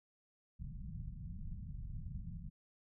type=low-pass noise; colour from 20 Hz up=pink; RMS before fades=-45 dBFS; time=0.59-2.5 s; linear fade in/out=10 ms; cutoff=190 Hz; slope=48 dB/octave; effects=none